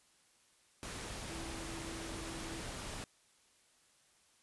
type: tone in noise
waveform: sine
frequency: 329.6 Hz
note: E4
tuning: in tune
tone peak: -47 dBFS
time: 1.3-2.6 s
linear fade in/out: 0 ms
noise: pink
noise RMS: -44 dBFS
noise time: 0.83-3.04 s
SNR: -6 dB
effects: white hiss -69 dBFS RMS until 4.42 s + resampled to 24000 Hz